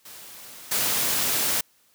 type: noise with level steps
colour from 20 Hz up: white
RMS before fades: -43 / -24 dBFS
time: 0.05-1.61 s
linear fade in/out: 5 ms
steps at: 0.71 s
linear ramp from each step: 10 ms
effects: white hiss -62 dBFS RMS until 1.94 s + high-pass 80 Hz 12 dB/octave